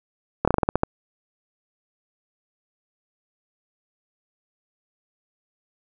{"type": "slowing click train", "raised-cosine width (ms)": 1, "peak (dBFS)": -4, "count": 9, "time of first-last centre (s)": [0.45, 0.834], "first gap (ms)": 26, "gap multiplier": 1.17, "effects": []}